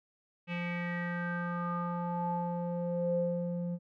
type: tone with low-pass filter sweep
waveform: square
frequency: 174 Hz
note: F3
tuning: 6 cents flat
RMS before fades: -34 dBFS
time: 0.47-3.79 s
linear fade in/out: 50 ms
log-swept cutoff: 2600 to 360 Hz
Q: 6.4
effects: none